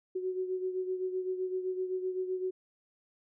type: beating tone pair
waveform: sine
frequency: 370 / 377.8 Hz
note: F#4 / F#4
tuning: 0 / +36 cents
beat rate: 7.8 Hz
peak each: -32 / -39 dBFS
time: 0.15-2.51 s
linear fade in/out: 10 ms
effects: none